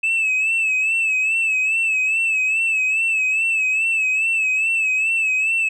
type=tone with vibrato; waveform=sine; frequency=2608 Hz; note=E7; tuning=19 cents flat; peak=-14 dBFS; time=0.03-5.69 s; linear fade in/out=10 ms; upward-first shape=sine; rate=2.4 Hz; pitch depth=61 cents each way; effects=tanh soft clip ceiling -15 dBFS